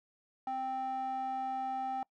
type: tone with band-pass filter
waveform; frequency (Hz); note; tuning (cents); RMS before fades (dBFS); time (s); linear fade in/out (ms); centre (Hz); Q
square; 261.6; C4; 0; -36; 0.47-2.03; 2; 850; 6.1
effects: noise-tail reverb RT60 0.1 s tail -25 dB re dry